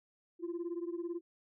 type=beating tone pair; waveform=sine; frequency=337.5 / 355.5 Hz; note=E4 / F4; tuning=+41 / +31 cents; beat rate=18 Hz; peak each=-37 / -39 dBFS; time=0.39-1.21 s; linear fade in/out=50 ms; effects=tanh soft clip ceiling -32 dBFS